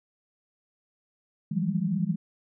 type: tone cluster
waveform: sine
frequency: 162 / 173.7 / 190.5 / 205.9 Hz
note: E3 / F3 / G3 / G#3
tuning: -30 / -9 / -49 / -15 cents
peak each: -30 dBFS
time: 1.51-2.16 s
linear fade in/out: 10 ms
effects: none